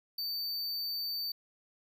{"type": "tone", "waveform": "square", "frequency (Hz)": 4580, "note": "D8", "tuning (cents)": -44, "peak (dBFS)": -34, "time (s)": [0.18, 1.32], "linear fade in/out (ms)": 5, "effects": []}